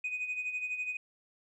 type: tone with tremolo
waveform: sine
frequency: 2494 Hz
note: D#7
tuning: 3 cents sharp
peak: -29 dBFS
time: 0.04-0.97 s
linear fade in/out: 5 ms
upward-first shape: sine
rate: 12 Hz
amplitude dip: 65%
effects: tanh soft clip ceiling -29 dBFS